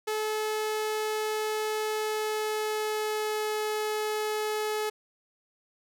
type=tone with pitch glide; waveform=sawtooth; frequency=430.7 to 427.5 Hz; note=A4 to A4; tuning=-37 to -50 cents; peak=-24 dBFS; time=0.07-4.9 s; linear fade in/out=10 ms; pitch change=-13 cents; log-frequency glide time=1.94-3.59 s; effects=none